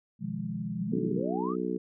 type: chord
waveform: sine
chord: F half-diminished seventh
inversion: second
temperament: equal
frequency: 123.47 / 155.56 / 174.61 / 207.7 Hz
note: Cb3 / Eb3 / F3 / Ab3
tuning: 0 / 0 / 0 / 0 cents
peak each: -40 / -39 / -36 / -35 dBFS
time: 0.19-1.24 s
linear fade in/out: 50 ms
type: exponential sweep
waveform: sine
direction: up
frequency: 155.56 to 1318.5 Hz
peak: -34 dBFS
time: 0.76-1.56 s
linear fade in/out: 50 ms
type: harmonic tone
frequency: 61.74 Hz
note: B1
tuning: in tune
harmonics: 3 / 4 / 5 / 6 / 7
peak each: -35 / -35 / -35 / -35 / -35 dBFS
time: 0.92-1.78 s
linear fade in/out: 10 ms
effects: none